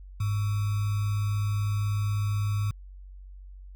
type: tone with sample-and-hold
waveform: sine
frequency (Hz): 103.1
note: G#2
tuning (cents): -12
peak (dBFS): -24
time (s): 0.2-2.71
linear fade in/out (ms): 5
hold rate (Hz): 1225
effects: added 47 Hz sine -42 dBFS peak until 3.75 s